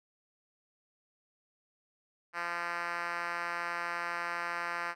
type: tone with band-pass filter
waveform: 5% pulse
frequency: 172.2 Hz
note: F3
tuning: 24 cents flat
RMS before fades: -36 dBFS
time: 2.33-4.95 s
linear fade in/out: 50 ms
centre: 1500 Hz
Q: 1.1
effects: none